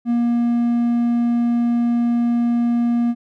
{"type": "tone", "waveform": "triangle", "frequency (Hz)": 237.2, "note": "A#3", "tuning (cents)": 30, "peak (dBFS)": -13, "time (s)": [0.05, 3.15], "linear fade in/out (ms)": 50, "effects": []}